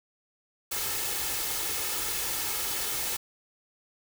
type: noise with comb filter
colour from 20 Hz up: white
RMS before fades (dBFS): -31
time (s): 0.71-3.17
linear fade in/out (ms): 10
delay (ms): 2.3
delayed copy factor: +0.5
effects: none